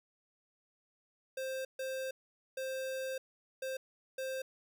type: tone bursts at uneven times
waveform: square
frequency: 526 Hz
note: C5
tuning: 9 cents sharp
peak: -37 dBFS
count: 5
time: 1.37-1.65 / 1.79-2.11 / 2.57-3.18 / 3.62-3.77 / 4.18-4.42 s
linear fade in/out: 5 ms
effects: none